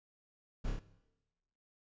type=noise with echo; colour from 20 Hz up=brown; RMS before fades=-37 dBFS; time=0.64-0.71 s; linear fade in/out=10 ms; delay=29 ms; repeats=3; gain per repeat=-2 dB; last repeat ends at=0.797 s; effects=noise-tail reverb RT60 1.0 s tail -17 dB re dry + resampled to 16000 Hz